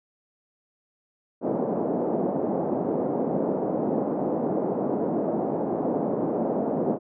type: band-pass noise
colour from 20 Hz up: pink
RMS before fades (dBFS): -26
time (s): 1.41-6.99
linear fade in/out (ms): 50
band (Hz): 200 to 700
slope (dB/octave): 24
effects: none